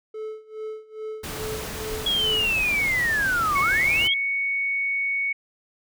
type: tone with tremolo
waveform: triangle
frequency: 434.4 Hz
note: A4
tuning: 22 cents flat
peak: -27 dBFS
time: 0.14-2.52 s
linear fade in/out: 5 ms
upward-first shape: sine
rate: 2.4 Hz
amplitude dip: 90%
type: noise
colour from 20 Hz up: pink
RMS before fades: -33 dBFS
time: 1.23-4.08 s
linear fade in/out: 10 ms
type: linear two-way sweep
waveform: sine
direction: down then up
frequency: 3346 to 1075 to 3346 Hz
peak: -20 dBFS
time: 2.06-4.14 s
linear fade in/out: 5 ms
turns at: 3.6 s
type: tone with pitch glide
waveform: sine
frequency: 2203 to 2225 Hz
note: C#7 to C#7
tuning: -11 to +6 cents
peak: -22 dBFS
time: 3.55-5.33 s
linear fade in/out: 10 ms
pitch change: +17 cents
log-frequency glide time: 3.82-4.28 s
effects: none